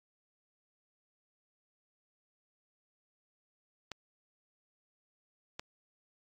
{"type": "clicks", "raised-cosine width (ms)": 0.2, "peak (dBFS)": -22, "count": 2, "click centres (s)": [3.917, 5.595], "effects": ["AAC 64 kbps"]}